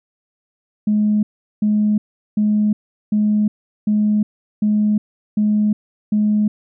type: tone bursts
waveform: sine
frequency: 210.8 Hz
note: G#3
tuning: 26 cents sharp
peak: -12 dBFS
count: 8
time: 0.87-6.48 s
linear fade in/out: 5 ms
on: 360 ms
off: 390 ms
effects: tanh soft clip ceiling -8 dBFS